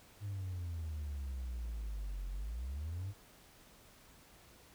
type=exponential two-way sweep; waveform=triangle; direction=down then up; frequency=103.83 to 44.47 to 103.83 Hz; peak=-35 dBFS; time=0.2-3.14 s; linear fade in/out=50 ms; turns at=2.29 s; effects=tanh soft clip ceiling -33 dBFS + pink hiss -61 dBFS RMS until 4.74 s